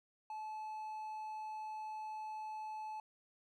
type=tone; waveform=triangle; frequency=864 Hz; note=A5; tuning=32 cents flat; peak=-40 dBFS; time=0.3-3 s; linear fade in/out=2 ms; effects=none